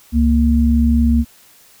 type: tone pair together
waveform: sine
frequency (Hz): 69.3 / 233.1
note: C#2 / A#3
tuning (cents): 0 / 0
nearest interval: octave + major sixth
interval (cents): 2100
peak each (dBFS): -13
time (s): 0.12-1.25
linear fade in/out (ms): 50
effects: white hiss -48 dBFS RMS until 1.8 s